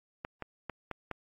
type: clicks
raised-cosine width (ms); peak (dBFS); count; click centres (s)
0.5; -21; 5; 0.249 / 0.423 / 0.697 / 0.913 / 1.113
effects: AAC 32 kbps